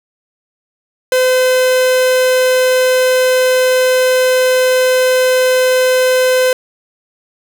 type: tone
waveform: 45% pulse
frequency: 511 Hz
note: C5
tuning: 41 cents flat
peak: -9 dBFS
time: 1.12-6.53 s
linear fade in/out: 2 ms
effects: none